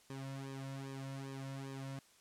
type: tone with flanger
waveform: sawtooth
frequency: 135.5 Hz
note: C#3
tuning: 39 cents flat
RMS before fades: -45 dBFS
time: 0.1-1.99 s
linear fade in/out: 0 ms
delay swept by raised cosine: 1.4 to 2.6 ms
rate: 2.5 Hz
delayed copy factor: -0.85
effects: white hiss -66 dBFS RMS until 2.2 s + low-pass 10000 Hz 12 dB/octave